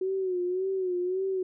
sine tone with vibrato, 370 Hz, F#4, in tune, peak -26 dBFS, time 0.01-1.43 s, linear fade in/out 5 ms, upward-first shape sine, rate 1.8 Hz, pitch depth 70 cents each way, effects none

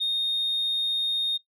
sine tone, 3692 Hz, A#7, 17 cents flat, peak -21 dBFS, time 0-1.38 s, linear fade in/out 20 ms, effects noise-tail reverb RT60 0.1 s tail -18 dB re dry + tanh soft clip ceiling -21 dBFS

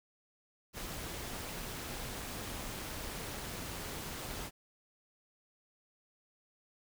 pink noise with amplitude modulation, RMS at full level -40 dBFS, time 0.73-4.51 s, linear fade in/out 50 ms, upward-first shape sine, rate 212 Hz, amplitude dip 45%, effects none

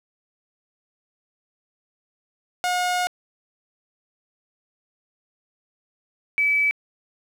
sawtooth / sine tone pair in turn, 720 / 2297 Hz, F#5 / D7, -47 / -39 cents, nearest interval octave + minor sixth, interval 2008 cents, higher second, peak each -17 dBFS, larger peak neither, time 2.64-3.07 / 6.38-6.71 s, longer first, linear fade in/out 0 ms, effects low-pass 11000 Hz 12 dB/octave + 8-bit

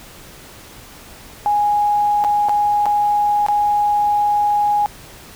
sine tone with dropouts, 828 Hz, G#5, 5 cents flat, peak -13 dBFS, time 1.46-4.86 s, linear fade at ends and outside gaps 0 ms, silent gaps 2.24-2.247 / 2.486-2.494 / 2.857-2.864 / 3.464-3.485 s, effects pink hiss -40 dBFS RMS until 5.35 s

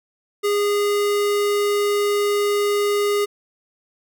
square tone, 410 Hz, G#4, 22 cents flat, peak -18 dBFS, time 0.43-3.26 s, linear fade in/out 20 ms, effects none

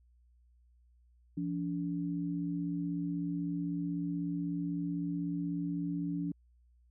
sine tone pair together, 171.18 / 287.3 Hz, F3 / D4, -34 / -38 cents, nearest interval major sixth, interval 896 cents, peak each -35 / -35 dBFS, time 1.37-6.32 s, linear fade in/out 5 ms, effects added 60 Hz sine -62 dBFS peak until 6.9 s

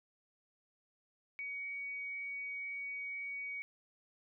sine tone, 2251 Hz, C#7, 26 cents sharp, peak -39 dBFS, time 1.39-3.62 s, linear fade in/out 0 ms, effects none

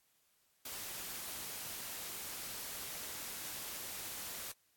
white noise, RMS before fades -44 dBFS, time 0.65-4.52 s, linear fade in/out 5 ms, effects white hiss -74 dBFS RMS until 4.76 s + AAC 64 kbps

